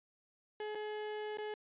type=tone with dropouts; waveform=35% pulse; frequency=424.3 Hz; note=G#4; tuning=37 cents sharp; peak=-37 dBFS; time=0.6-1.54 s; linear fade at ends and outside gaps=2 ms; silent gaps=0.749-0.753 / 1.373-1.384 s; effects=resampled to 8000 Hz